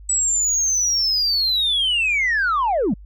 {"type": "linear sweep", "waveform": "sine", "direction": "down", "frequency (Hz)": [7910, 162.2], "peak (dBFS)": -15, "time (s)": [0.09, 2.94], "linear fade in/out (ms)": 5, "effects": ["tanh soft clip ceiling -14 dBFS", "added 50 Hz sine -38 dBFS peak until 3.05 s"]}